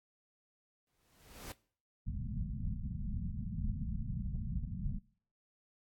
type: noise with exponential growth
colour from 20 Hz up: pink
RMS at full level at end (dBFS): -44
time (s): 0.87-1.52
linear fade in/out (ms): 1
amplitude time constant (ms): 140
type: low-pass noise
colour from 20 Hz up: pink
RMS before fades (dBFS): -38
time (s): 2.06-4.99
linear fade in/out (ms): 20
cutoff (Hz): 230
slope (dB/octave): 96
effects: noise-tail reverb RT60 0.5 s tail -21 dB re dry + AAC 64 kbps